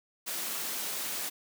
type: high-pass noise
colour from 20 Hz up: white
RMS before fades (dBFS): -35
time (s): 0.26-1.3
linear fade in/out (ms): 20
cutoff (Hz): 170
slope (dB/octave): 24
effects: none